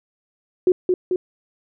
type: tone with echo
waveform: sine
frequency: 364.8 Hz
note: F#4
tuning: 24 cents flat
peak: -11 dBFS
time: 0.67-0.72 s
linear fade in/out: 2 ms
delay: 220 ms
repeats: 2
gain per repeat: -3 dB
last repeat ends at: 1.16 s
effects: none